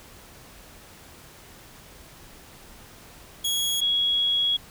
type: tone pair in turn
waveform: sawtooth / sine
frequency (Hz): 3328 / 3328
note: G#7 / G#7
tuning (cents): +3 / +3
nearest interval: unison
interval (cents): 0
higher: neither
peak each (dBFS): -20 / -20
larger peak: neither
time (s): 3.44-3.81 / 3.81-4.57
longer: second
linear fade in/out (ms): 10
effects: pink hiss -48 dBFS RMS until 4.7 s